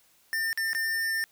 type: tone with dropouts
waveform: square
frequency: 1801 Hz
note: A6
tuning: 40 cents sharp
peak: -27 dBFS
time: 0.33-1.24 s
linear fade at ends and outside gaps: 0 ms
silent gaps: 0.529-0.575 / 0.732-0.749 s
effects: white hiss -63 dBFS RMS until 1.31 s